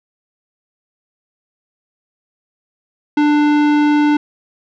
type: tone with tanh clipping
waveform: sine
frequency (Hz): 296.2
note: D4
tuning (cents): +15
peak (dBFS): -12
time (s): 3.17-4.17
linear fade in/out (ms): 5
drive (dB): 18
effects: none